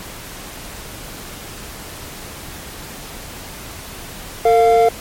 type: tone pair together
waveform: triangle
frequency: 453.3 / 698.5 Hz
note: A#4 / F5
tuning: -48 / 0 cents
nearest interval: perfect fifth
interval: 748 cents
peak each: -10 dBFS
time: 4.45-4.89 s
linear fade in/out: 5 ms
effects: pink hiss -33 dBFS RMS until 5 s + MP3 64 kbps